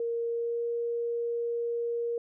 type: tone with pitch glide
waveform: sine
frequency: 466.2 to 470 Hz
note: A#4 to A#4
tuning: 0 to +14 cents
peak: -28 dBFS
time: 0-2.18 s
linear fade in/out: 2 ms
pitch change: +14 cents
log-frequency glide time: 0.28-0.63 s
effects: none